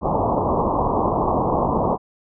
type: low-pass noise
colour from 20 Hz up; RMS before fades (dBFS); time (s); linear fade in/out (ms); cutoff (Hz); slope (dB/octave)
white; -20; 0.01-1.98; 50; 1100; 96
effects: none